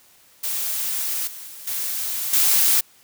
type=noise with level steps; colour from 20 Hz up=blue; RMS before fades=-25 / -37 / -39 / -26 / -17 dBFS; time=0.43-2.81 s; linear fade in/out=10 ms; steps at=1.27 / 1.47 / 1.67 / 2.33 s; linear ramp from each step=5 ms; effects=white hiss -54 dBFS RMS until 3.03 s